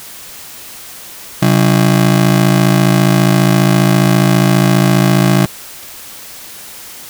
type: ring-modulated tone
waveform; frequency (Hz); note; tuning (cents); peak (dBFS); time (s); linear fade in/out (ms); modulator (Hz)
35% pulse; 159.7; D#3; +45; -3; 1.42-5.46; 5; 27.4
effects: white hiss -32 dBFS RMS until 7.09 s